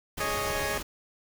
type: noise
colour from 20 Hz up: pink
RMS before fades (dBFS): -36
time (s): 0.17-0.83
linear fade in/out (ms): 10
type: chord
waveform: 15% pulse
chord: Ab suspended fourth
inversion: none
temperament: equal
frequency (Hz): 415.3 / 554.4 / 622.3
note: Ab4 / Db5 / Eb5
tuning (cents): 0 / 0 / 0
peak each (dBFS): -27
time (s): 0.2-0.78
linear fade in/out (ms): 5
effects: none